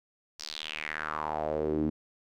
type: tone with band-pass filter sweep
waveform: sawtooth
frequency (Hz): 77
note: D#2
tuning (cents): -17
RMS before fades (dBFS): -33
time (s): 0.39-1.9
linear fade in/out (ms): 10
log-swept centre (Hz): 5400 to 260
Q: 4.3
effects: none